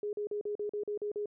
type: tone bursts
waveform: sine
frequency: 415.3 Hz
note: G#4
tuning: in tune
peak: -32 dBFS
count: 9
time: 0.03-1.258 s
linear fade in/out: 2 ms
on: 100 ms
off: 41 ms
effects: none